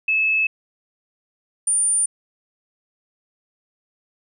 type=tone pair in turn; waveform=sine; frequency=2600 / 9201 Hz; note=E7 / D9; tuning=-24 / -37 cents; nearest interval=octave + minor seventh; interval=2187 cents; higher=second; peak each=-16 dBFS; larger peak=neither; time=0.08-0.47 / 1.67-2.06 s; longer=neither; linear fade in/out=5 ms; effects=none